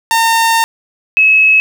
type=tone pair in turn; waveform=sawtooth / sine; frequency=911 / 2577 Hz; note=A#5 / E7; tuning=-40 / -40 cents; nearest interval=octave + tritone; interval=1800 cents; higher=second; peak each=-5 dBFS; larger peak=neither; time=0.11-0.64 / 1.17-1.6 s; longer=first; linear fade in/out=0 ms; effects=7-bit